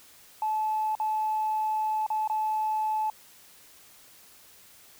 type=tone with dropouts; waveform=sine; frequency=865 Hz; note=A5; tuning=30 cents flat; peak=-24 dBFS; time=0.42-3.1 s; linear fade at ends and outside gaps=2 ms; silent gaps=0.952-0.999 / 2.065-2.102 / 2.276-2.298 s; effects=tanh soft clip ceiling -20 dBFS + white hiss -54 dBFS RMS until 4.99 s